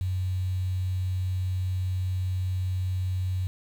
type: tone with quantisation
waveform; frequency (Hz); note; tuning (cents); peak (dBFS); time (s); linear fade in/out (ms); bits
sine; 92.5; F#2; 0; -25; 0.01-3.47; 0; 8
effects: none